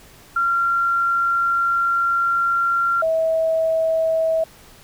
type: tone pair in turn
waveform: sine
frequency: 1377 / 646.9 Hz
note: F6 / E5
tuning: -25 / -33 cents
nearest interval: octave + minor second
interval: 1308 cents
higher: first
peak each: -16 dBFS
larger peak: neither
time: 0.36-3.02 / 3.02-4.44 s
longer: first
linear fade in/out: 5 ms
effects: pink hiss -47 dBFS RMS until 4.83 s